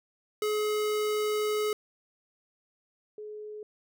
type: tone pair in turn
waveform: square / sine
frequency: 423.9 / 423.9 Hz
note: G#4 / G#4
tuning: +35 / +35 cents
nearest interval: unison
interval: 0 cents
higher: neither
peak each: -27 / -38 dBFS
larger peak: first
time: 0.42-1.73 / 3.18-3.63 s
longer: first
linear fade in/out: 2 ms
effects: none